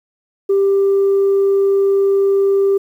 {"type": "tone", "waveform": "sine", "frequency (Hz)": 394, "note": "G4", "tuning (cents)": 9, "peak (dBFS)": -9, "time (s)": [0.49, 2.78], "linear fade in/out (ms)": 10, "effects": ["tanh soft clip ceiling -8 dBFS", "8-bit"]}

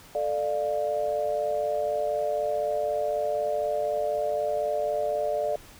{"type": "chord", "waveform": "sine", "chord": "D minor", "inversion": "second", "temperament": "equal with one note detuned", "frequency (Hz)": [440, 594.5, 698.5], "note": ["A4", "D5", "F5"], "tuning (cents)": [0, 21, 0], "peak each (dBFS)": [-32, -26, -31], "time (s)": [0.15, 5.56], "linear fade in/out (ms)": 2, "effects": ["pink hiss -50 dBFS RMS until 5.79 s"]}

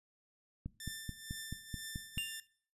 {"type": "click train", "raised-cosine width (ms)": 5, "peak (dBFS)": -28, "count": 8, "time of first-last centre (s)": [0.66, 2.175], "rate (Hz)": 4.62}
{"type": "tone with tremolo", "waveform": "10% pulse", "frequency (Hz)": 1781, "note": "A6", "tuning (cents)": 21, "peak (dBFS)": -33, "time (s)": [0.8, 2.4], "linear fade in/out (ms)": 2, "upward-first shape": "triangle", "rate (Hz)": 2.1, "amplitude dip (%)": 75}
{"type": "tone with exponential decay", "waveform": "square", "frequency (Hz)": 2794, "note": "F7", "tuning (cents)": 0, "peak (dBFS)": -33, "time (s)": [2.18, 2.47], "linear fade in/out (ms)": 0, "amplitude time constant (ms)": 62}
{"effects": ["noise-tail reverb RT60 0.5 s tail -20 dB re dry", "resampled to 32000 Hz"]}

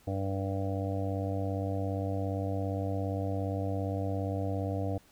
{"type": "harmonic tone", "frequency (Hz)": 97.4, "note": "G2", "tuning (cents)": -11, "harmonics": [1, 2, 3, 5, 6, 7, 8], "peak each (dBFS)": [-32, -41, -37, -39, -41, -40, -47], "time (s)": [0.07, 4.98], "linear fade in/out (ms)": 5, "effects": ["pink hiss -62 dBFS RMS until 5.11 s"]}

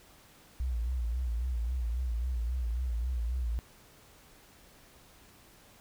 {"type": "tone with vibrato", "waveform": "sine", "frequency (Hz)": 60.2, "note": "B1", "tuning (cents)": -44, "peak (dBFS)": -29, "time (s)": [0.6, 3.59], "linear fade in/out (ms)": 0, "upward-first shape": "sine", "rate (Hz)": 3.7, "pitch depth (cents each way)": 110, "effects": ["pink hiss -58 dBFS RMS until 5.8 s"]}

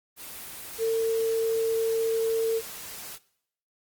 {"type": "tone in noise", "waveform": "sine", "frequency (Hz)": 451.4, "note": "A4", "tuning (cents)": 44, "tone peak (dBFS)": -22, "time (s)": [0.78, 2.62], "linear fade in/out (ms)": 50, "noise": "white", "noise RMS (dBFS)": -40, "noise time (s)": [0.16, 3.19], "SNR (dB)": 15, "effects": ["noise-tail reverb RT60 0.7 s tail -20 dB re dry", "Opus 24 kbps"]}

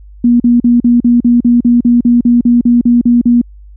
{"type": "tone bursts", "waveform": "sine", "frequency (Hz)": 239.7, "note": "A#3", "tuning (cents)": 48, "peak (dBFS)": -4, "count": 16, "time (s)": [0.24, 3.415], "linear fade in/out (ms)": 5, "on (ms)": 160, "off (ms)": 41, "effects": ["added 50 Hz sine -32 dBFS peak until 3.76 s"]}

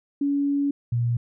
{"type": "tone pair in turn", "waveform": "sine", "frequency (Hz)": [283, 118.99], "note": ["C#4", "A#2"], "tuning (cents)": [36, 36], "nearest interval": "octave + minor third", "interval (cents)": 1500, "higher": "first", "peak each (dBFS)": -20, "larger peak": "neither", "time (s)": [[0.21, 0.71], [0.92, 1.17]], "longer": "first", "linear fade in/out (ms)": 5, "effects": []}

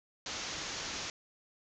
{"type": "low-pass noise", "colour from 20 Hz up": "white", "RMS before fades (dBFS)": -40, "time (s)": [0.26, 1.1], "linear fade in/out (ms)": 2, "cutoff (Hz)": 6900, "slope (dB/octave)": 96, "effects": []}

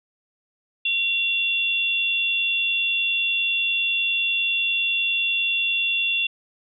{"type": "tone pair together", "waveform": "sine", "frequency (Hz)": [2745, 3458], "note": ["F7", "A7"], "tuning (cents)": [-31, -31], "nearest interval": "major third", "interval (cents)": 400, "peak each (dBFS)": [-21, -25], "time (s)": [0.85, 6.27], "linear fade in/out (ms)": 5, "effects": []}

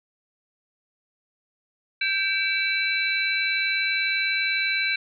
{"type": "tone cluster", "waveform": "sine", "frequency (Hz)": [1572, 2306, 2674, 3996], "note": ["G6", "D7", "E7", "B7"], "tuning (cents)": [4, -32, 24, 20], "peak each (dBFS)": [-28, -24, -31, -29], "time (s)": [2.01, 4.96], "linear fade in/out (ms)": 5, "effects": []}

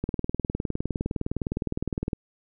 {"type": "click train", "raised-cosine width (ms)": 3, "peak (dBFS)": -14, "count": 42, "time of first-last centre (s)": [0.04, 2.132], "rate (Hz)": 19.6, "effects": []}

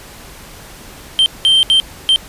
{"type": "tone bursts at uneven times", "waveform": "triangle", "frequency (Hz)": 3136, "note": "G7", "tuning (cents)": 0, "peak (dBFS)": -6, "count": 4, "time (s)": [[1.19, 1.26], [1.45, 1.63], [1.7, 1.8], [2.09, 2.16]], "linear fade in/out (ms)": 0, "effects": ["pink hiss -36 dBFS RMS until 2.28 s", "resampled to 32000 Hz"]}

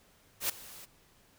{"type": "noise with ADSR envelope", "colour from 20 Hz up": "white", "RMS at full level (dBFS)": -29, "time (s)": [0.4, 0.86], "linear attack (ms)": 95, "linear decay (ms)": 4, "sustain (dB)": -20, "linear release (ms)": 19, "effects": ["pink hiss -64 dBFS RMS until 1.38 s"]}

